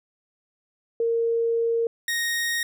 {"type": "tone pair in turn", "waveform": ["sine", "sawtooth"], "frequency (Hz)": [461.7, 1866.6], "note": ["A#4", "A#6"], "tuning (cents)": [-17, 2], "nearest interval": "2 octaves", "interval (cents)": 2419, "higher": "second", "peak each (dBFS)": -20, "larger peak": "neither", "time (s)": [[1, 1.87], [2.08, 2.63]], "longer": "first", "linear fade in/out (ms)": 2, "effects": []}